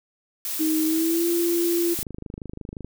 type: noise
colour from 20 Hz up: blue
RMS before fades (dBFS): -29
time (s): 0.45-2.03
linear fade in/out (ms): 0
type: tone with pitch glide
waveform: sine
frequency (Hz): 314.1 to 342.5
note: D#4 to F4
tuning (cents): +16 to -34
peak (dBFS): -20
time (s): 0.59-1.95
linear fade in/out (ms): 20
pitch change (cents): +150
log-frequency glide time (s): 0.84-1.28
type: click train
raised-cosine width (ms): 3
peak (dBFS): -22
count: 23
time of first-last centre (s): 1.99-2.846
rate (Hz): 25.7
effects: none